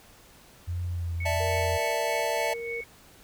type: tone with vibrato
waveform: sine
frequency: 86.5 Hz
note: F2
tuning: 16 cents flat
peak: -28 dBFS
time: 0.67-1.78 s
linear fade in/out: 20 ms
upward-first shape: sine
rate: 1.5 Hz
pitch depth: 37 cents each way
type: tone with tremolo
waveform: sine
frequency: 2217 Hz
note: C#7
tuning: in tune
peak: -32 dBFS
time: 1.2-2.84 s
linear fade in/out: 5 ms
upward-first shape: sine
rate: 3.4 Hz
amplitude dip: 65%
type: chord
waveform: square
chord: D suspended second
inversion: none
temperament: equal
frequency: 587.3 / 659.3 / 880 Hz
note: D5 / E5 / A5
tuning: 0 / 0 / 0 cents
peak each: -32 / -31 / -32 dBFS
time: 1.25-2.54 s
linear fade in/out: 10 ms
type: tone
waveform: sine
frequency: 466.2 Hz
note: A#4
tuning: in tune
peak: -33 dBFS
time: 1.4-2.81 s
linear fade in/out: 5 ms
effects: pink hiss -54 dBFS RMS until 3.23 s